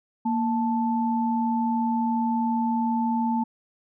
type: tone pair together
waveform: sine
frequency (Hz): 233.1 / 878.6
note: A#3 / A5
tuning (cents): 0 / -3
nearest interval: octave + major seventh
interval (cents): 2297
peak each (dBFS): -23 / -26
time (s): 0.25-3.44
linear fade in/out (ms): 10
effects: none